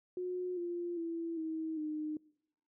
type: tone with pitch steps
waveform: sine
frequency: 362.5 / 347.5 / 333.2 / 319.4 / 306.2 Hz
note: F#4 / F4 / E4 / D#4 / D#4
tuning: -35 / -9 / +19 / +45 / -28 cents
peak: -35 dBFS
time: 0.17-2.17 s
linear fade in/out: 2 ms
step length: 400 ms
effects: noise-tail reverb RT60 0.8 s tail -24 dB re dry